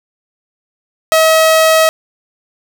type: tone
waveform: sawtooth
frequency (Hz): 640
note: D#5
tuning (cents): +49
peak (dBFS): -3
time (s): 1.12-1.89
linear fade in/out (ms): 0
effects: none